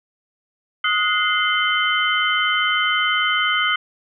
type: tone cluster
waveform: sine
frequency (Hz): 1256 / 1457 / 2084 / 3062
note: D#6 / F#6 / C7 / G7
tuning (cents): +16 / -27 / -7 / -41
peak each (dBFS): -22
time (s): 0.84-3.76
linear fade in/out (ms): 5
effects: none